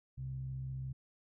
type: tone with low-pass filter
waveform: sawtooth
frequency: 65.41 Hz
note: C2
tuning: in tune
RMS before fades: -41 dBFS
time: 0.17-0.93 s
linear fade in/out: 10 ms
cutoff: 130 Hz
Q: 7.8
effects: none